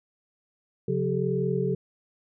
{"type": "tone cluster", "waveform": "sine", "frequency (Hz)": [136.5, 180.7, 391.7, 432.9], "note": ["C#3", "F#3", "G4", "A4"], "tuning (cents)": [-26, -41, -1, -28], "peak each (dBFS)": -29, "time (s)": [0.88, 1.75], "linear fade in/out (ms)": 5, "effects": []}